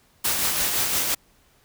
white noise with tremolo, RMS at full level -22 dBFS, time 0.24-1.15 s, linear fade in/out 10 ms, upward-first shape sine, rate 5.8 Hz, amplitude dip 35%, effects pink hiss -60 dBFS RMS until 1.64 s

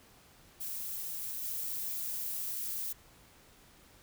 violet noise with level steps, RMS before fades -39 / -37 dBFS, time 0.6-2.93 s, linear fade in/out 10 ms, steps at 1.43 s, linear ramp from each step 5 ms, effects pink hiss -60 dBFS RMS until 4.02 s

